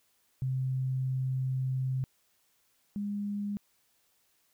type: tone pair in turn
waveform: sine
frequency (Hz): 130.6 / 204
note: C3 / G#3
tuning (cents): -3 / -31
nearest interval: minor sixth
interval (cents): 772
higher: second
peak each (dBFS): -28 / -31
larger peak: first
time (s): 0.42-2.04 / 2.96-3.57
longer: first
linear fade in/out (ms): 0
effects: white hiss -71 dBFS RMS until 4.53 s